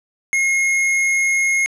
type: tone with tanh clipping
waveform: sine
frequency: 2155 Hz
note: C#7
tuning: 49 cents flat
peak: -16 dBFS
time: 0.33-1.66 s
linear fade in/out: 0 ms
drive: 18 dB
effects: low-pass 10000 Hz 12 dB/octave